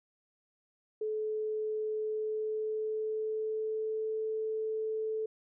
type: tone with pitch glide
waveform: sine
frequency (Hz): 431.3 to 437.6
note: A4 to A4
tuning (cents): -35 to -9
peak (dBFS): -31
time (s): 1.01-5.26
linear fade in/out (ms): 5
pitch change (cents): +26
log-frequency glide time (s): 2.02-4.15
effects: none